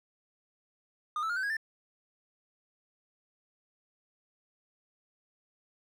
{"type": "tone with pitch steps", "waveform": "triangle", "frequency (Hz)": [1220, 1315.1, 1417.7, 1528.3, 1647.4, 1775.9], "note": ["D#6", "E6", "F6", "G6", "G#6", "A6"], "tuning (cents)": [-34, -4, 26, -44, -14, 16], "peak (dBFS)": -28, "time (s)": [1.16, 1.568], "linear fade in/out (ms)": 2, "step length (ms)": 68, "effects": []}